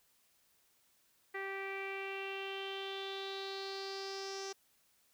sawtooth tone with low-pass filter sweep, 389.8 Hz, G4, 10 cents flat, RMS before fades -42 dBFS, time 1.34-4.53 s, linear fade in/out 10 ms, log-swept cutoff 2000 to 5800 Hz, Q 5.8, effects white hiss -72 dBFS RMS until 5.13 s

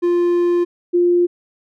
triangle / sine tone pair in turn, 349.2 / 350.9 Hz, F4 / F4, 0 / +8 cents, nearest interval unison, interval 8 cents, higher second, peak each -11 dBFS, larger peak neither, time 0.02-0.65 / 0.93-1.27 s, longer first, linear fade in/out 20 ms, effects none

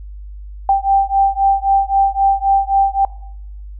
sine beating tone pair, 784 / 787.8 Hz, G5 / G5, 0 / +8 cents, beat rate 3.8 Hz, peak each -14 dBFS, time 0.69-3.05 s, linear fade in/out 2 ms, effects noise-tail reverb RT60 0.8 s tail -21 dB re dry + added 50 Hz sine -29 dBFS peak until 3.79 s

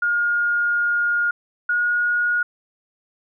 sine tone pair in turn, 1423 / 1442.9 Hz, F6 / F#6, +32 / -44 cents, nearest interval unison, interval 24 cents, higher second, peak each -17 dBFS, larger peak neither, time 0.02-1.31 / 1.69-2.43 s, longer first, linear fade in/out 5 ms, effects none

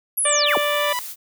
sine linear sweep, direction down, 11710 to 102.9 Hz, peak -18 dBFS, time 0.17-0.58 s, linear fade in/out 10 ms
harmonic tone, 587.3 Hz, D5, in tune, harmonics 1 / 2 / 3 / 4 / 5 / 6, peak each -22 / -25 / -27 / -28 / -29 / -30 dBFS, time 0.25-0.93 s, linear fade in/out 5 ms
sawtooth tone with exponential growth, 987.8 Hz, B5, in tune, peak -18 dBFS, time 0.25-0.99 s, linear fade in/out 0 ms, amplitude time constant 160 ms
blue noise, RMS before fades -33 dBFS, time 0.45-1.16 s, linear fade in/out 50 ms
effects none

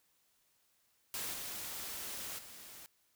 white noise with level steps, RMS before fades -40 / -43 / -52 dBFS, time 1.14-2.86 s, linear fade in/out 0 ms, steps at 1.33 / 2.38 s, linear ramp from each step 10 ms, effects white hiss -74 dBFS RMS until 3.15 s

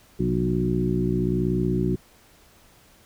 harmonic tone with a mistuned harmonic, 61 Hz, B1, 21 cents flat, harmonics 1 / 2 / 3 / 4 / 5 / 6, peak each -31 / -27 / -25 / -31 / -29 / -27 dBFS, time 0.19-1.96 s, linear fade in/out 10 ms, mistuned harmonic 2, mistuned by +76 cents, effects pink hiss -55 dBFS RMS until 3.05 s

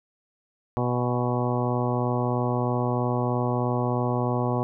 harmonic tone with a mistuned harmonic, 123.1 Hz, B2, 5 cents flat, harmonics 1 / 2 / 3 / 4 / 5 / 6 / 7 / 8 / 9, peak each -26 / -29 / -31 / -32 / -33 / -34 / -34 / -35 / -36 dBFS, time 0.77-4.63 s, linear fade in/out 0 ms, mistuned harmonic 7, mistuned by -33 cents, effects none

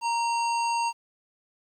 harmonic tone with a mistuned harmonic, 932.3 Hz, A#5, in tune, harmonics 1 / 3 / 5 / 7 / 9, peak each -24 / -34 / -38 / -41 / -43 dBFS, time 0.01-0.93 s, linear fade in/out 50 ms, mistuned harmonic 3, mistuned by -38 cents, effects 10-bit

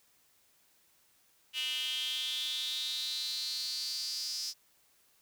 square tone with high-pass filter sweep, 138.59 Hz, C#3, in tune, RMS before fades -36 dBFS, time 1.53-4.54 s, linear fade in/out 50 ms, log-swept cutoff 2900 to 5200 Hz, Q 8.1, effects white hiss -68 dBFS RMS until 5.21 s

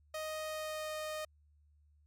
sawtooth tone with pitch glide, 623 to 617.6 Hz, D#5 to D#5, +2 to -13 cents, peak -34 dBFS, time 0.14-1.25 s, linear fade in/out 5 ms, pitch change -15 cents, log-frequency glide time 0.42-0.9 s, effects added 74 Hz sine -64 dBFS peak until 2.06 s + MP3 96 kbps

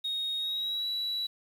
sine tone with pitch glide, 3738 to 3924 Hz, A#7 to B7, +4 to -12 cents, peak -28 dBFS, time 0.04-1.27 s, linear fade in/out 10 ms, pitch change +84 cents, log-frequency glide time 0.38-0.87 s, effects tanh soft clip ceiling -27 dBFS + 9-bit

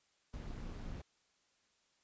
brown noise with amplitude modulation, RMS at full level -42 dBFS, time 0.33-1.02 s, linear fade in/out 10 ms, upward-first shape sine, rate 198 Hz, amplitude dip 60%, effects white hiss -75 dBFS RMS until 2.03 s + resampled to 16000 Hz

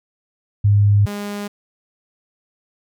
sine / sawtooth tone pair in turn, 102.3 / 204.6 Hz, G#2 / G#3, -26 / -26 cents, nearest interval octave, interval 1200 cents, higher second, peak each -10 / -21 dBFS, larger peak first, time 0.64-1.06 / 1.06-1.48 s, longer neither, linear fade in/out 10 ms, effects none

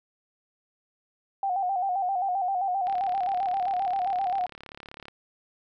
sine tone with vibrato, 754 Hz, F#5, 32 cents sharp, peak -24 dBFS, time 1.43-4.46 s, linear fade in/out 2 ms, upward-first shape square, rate 7.6 Hz, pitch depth 71 cents each way
click train, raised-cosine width 0.3 ms, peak -26 dBFS, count 80, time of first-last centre 2.87-5.083 s, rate 35.7 Hz
effects none

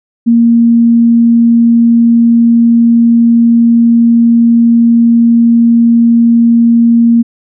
sine tone, 233.1 Hz, A#3, in tune, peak -3 dBFS, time 0.26-7.23 s, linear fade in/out 20 ms, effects none

